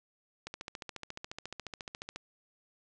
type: click train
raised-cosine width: 0.2 ms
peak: -23 dBFS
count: 25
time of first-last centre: 0.47-2.16 s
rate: 14.2 Hz
effects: resampled to 24000 Hz + 10-bit